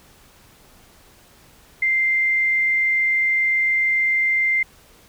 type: tone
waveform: sine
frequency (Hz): 2091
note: C7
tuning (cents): -2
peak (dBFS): -16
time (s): 1.82-4.63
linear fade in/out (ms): 5
effects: pink hiss -51 dBFS RMS until 5.08 s